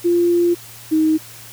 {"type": "tone pair in turn", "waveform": "sine", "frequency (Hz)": [346.6, 314], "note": ["F4", "D#4"], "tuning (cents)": [-13, 16], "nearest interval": "major second", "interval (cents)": 171, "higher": "first", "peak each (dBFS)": -12, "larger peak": "neither", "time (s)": [[0.04, 0.55], [0.91, 1.18]], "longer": "first", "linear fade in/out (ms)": 20, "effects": ["added 115 Hz sine -45 dBFS peak until 1.52 s", "white hiss -39 dBFS RMS until 1.52 s"]}